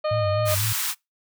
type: harmonic tone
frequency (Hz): 613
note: D#5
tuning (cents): -26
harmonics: 1 / 2 / 3 / 4 / 5 / 6 / 7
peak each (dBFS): -22 / -30 / -42 / -39 / -43 / -49 / -40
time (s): 0.04-0.55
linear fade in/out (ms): 10
type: tone with vibrato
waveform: sine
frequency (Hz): 103.83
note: G#2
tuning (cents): 0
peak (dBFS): -24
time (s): 0.11-0.73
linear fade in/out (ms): 5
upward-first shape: sine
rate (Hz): 4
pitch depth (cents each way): 120
type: high-pass noise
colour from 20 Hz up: white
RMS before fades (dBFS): -26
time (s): 0.45-0.95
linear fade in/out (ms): 50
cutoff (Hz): 900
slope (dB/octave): 48
effects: noise-tail reverb RT60 0.2 s tail -25 dB re dry